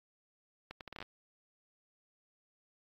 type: accelerating click train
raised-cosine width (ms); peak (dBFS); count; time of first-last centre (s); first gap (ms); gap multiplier
0.3; -28; 9; 0.71-1.026; 98; 0.71
effects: AAC 32 kbps